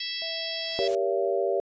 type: harmonic tone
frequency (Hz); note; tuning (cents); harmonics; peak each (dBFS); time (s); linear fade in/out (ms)
659.3; E5; 0; 3 / 4 / 5 / 6 / 7 / 8; -40 / -40 / -35 / -40 / -37 / -36; 0-0.88; 5
type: noise with exponential growth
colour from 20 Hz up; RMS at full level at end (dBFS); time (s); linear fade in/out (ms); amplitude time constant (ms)
white; -40; 0.07-0.95; 1; 190
type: tone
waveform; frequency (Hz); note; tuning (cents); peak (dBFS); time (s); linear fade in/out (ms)
sine; 659.3; E5; 0; -37; 0.22-0.9; 0
type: chord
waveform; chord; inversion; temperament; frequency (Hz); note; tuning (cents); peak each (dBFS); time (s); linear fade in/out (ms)
sine; G diminished seventh; none; just; 392 / 470.4 / 564.5 / 677.4; G4 / Bb4 / Db5 / Fb5; 0 / +16 / +31 / +47; -27 / -30 / -28 / -30; 0.79-1.6; 0
effects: resampled to 16000 Hz